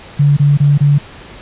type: tone bursts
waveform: sine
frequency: 144 Hz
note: D3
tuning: 34 cents flat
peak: -6 dBFS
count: 4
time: 0.19-0.985 s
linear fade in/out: 10 ms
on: 180 ms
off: 25 ms
effects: pink hiss -35 dBFS RMS until 1.41 s + resampled to 8000 Hz